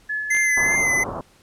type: tone with tremolo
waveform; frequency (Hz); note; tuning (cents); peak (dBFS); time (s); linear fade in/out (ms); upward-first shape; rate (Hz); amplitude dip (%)
sine; 1714; A6; -46; -22; 0.09-0.76; 10; sine; 4.4; 35
type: tone with vibrato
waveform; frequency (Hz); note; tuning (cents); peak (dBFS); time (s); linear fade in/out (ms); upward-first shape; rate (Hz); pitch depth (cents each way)
square; 2053; C7; -33; -18; 0.3-1.04; 10; sine; 2.7; 34
type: clicks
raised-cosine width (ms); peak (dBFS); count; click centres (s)
0.3; -20; 2; 0.349 / 0.367
type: low-pass noise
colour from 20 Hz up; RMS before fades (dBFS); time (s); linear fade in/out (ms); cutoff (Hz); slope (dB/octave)
white; -30; 0.57-1.21; 2; 1200; 48
effects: pink hiss -55 dBFS RMS until 1.42 s + low-pass 11000 Hz 12 dB/octave